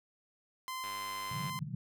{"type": "tone", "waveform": "sawtooth", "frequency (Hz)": 1035, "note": "C6", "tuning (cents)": -19, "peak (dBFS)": -34, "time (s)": [0.68, 1.59], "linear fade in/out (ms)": 0}
{"type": "click train", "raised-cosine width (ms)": 0.3, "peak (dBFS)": -31, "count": 66, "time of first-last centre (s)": [0.84, 1.495], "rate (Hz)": 99.2}
{"type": "band-pass noise", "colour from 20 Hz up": "pink", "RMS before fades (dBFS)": -40, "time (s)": [1.31, 1.75], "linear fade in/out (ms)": 5, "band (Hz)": [130, 170], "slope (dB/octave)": 48}
{"effects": []}